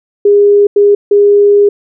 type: tone bursts at uneven times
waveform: sine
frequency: 407.9 Hz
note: G#4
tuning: 31 cents flat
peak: -3 dBFS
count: 3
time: 0.25-0.67 / 0.76-0.95 / 1.11-1.69 s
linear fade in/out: 5 ms
effects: none